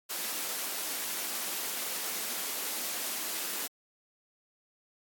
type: high-pass noise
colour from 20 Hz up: white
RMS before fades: -35 dBFS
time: 0.09-3.68 s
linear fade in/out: 20 ms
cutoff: 210 Hz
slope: 24 dB/octave
effects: AAC 64 kbps